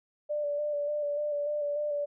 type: tone with vibrato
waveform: sine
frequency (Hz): 587.3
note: D5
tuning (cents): 0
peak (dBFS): -28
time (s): 0.29-2.06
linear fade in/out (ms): 20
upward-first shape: square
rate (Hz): 3.4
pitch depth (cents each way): 21
effects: none